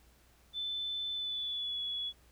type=tone with pitch glide; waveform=sine; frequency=3520 to 3386 Hz; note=A7 to G#7; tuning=0 to +33 cents; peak=-34 dBFS; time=0.53-2.13 s; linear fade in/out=50 ms; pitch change=-67 cents; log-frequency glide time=1.14-1.8 s; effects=added 60 Hz sine -64 dBFS peak until 2.31 s + pink hiss -66 dBFS RMS until 2.31 s